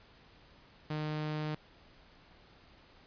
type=tone; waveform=sawtooth; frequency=152.9 Hz; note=D#3; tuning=30 cents flat; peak=-30 dBFS; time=0.9-1.55 s; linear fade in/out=5 ms; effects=pink hiss -60 dBFS RMS until 3.06 s + resampled to 11025 Hz